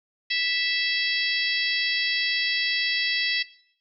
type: harmonic tone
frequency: 658 Hz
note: E5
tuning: 3 cents flat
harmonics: 3 / 4 / 5 / 6 / 7 / 8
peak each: -28 / -29 / -30 / -31 / -31 / -32 dBFS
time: 0.3-3.43 s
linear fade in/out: 10 ms
effects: noise-tail reverb RT60 0.6 s tail -17 dB re dry